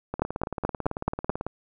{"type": "two click trains", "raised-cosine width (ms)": 1, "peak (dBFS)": [-9, -16], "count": [6, 25], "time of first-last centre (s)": [[0.22, 1.295], [0.14, 1.466]], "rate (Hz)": [4.65, 18.1], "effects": []}